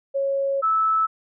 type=tone pair in turn; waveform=sine; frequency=550 / 1308.1 Hz; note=C#5 / E6; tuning=-14 / -14 cents; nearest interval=octave + minor third; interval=1500 cents; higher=second; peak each=-20 / -17 dBFS; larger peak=second; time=0.14-0.62 / 0.62-1.07 s; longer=first; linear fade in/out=20 ms; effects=none